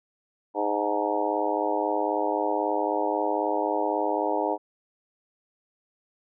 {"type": "harmonic tone with a mistuned harmonic", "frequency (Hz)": 103.83, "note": "G#2", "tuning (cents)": 0, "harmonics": [3, 4, 5, 6, 7, 8, 9], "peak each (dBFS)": [-31, -31, -31, -31, -31, -31, -31], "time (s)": [0.54, 4.58], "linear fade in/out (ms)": 50, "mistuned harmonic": 8, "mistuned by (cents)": 52, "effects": []}